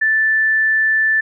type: tone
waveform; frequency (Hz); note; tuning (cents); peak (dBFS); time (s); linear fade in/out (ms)
sine; 1760; A6; 0; -12; 0.01-1.21; 10
effects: none